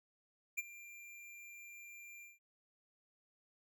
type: tone with ADSR envelope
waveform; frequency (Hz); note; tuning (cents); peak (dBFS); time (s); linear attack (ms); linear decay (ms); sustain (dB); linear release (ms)
square; 2379; D7; +22; -34; 0.57-2.39; 17; 28; -18; 170
effects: none